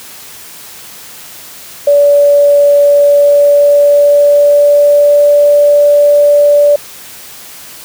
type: tone with pitch glide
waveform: sine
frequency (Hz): 575 to 581.7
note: D5 to D5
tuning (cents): -37 to -17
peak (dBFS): -3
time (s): 1.87-6.76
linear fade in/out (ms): 5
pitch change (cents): +20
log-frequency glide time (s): 3.02-5.29
effects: white hiss -31 dBFS RMS until 7.84 s + high-pass 60 Hz 12 dB/octave